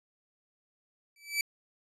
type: tone with exponential growth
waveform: sawtooth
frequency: 2310 Hz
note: D7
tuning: 29 cents flat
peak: -21 dBFS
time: 1.16-1.41 s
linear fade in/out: 2 ms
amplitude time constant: 54 ms
effects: resampled to 32000 Hz

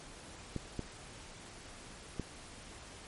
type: clicks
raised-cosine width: 3 ms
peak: -23 dBFS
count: 3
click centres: 0.563 / 0.793 / 2.197 s
effects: pink hiss -51 dBFS RMS until 3.07 s + MP3 48 kbps

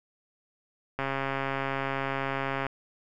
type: click train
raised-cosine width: 0.5 ms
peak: -15 dBFS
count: 229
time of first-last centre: 0.99-2.666 s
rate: 136 Hz
effects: none

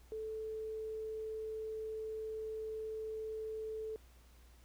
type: tone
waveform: sine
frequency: 437.9 Hz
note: A4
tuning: 8 cents flat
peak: -39 dBFS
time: 0.12-3.96 s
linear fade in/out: 0 ms
effects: added 60 Hz sine -59 dBFS peak until 4.64 s + pink hiss -67 dBFS RMS until 4.64 s

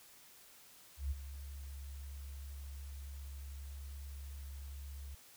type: tone with ADSR envelope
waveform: sine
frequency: 69.3 Hz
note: C#2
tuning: in tune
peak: -32 dBFS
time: 0.97-5.15 s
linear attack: 140 ms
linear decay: 27 ms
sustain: -12 dB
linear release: 5 ms
effects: white hiss -60 dBFS RMS until 5.36 s

